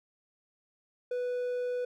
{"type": "tone", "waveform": "triangle", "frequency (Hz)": 493.9, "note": "B4", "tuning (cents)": 0, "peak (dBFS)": -28, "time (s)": [1.11, 1.85], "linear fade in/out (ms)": 5, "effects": []}